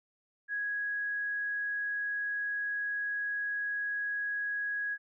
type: tone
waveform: sine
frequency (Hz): 1661.2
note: G#6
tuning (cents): 0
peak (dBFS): -31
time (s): 0.48-4.98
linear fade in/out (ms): 50
effects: none